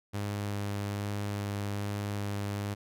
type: tone with vibrato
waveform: sawtooth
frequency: 101.8 Hz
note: G#2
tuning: 34 cents flat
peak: -28 dBFS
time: 0.13-2.75 s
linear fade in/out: 20 ms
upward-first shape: sine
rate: 1.2 Hz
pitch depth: 9 cents each way
effects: none